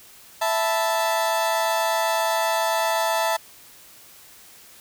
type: chord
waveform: 35% pulse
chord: E suspended fourth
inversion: none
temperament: equal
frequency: 659.3 / 880 / 987.8 Hz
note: E5 / A5 / B5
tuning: 0 / 0 / 0 cents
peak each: -22 / -22 / -27 dBFS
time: 0.41-3.37 s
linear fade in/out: 10 ms
effects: white hiss -48 dBFS RMS until 4.8 s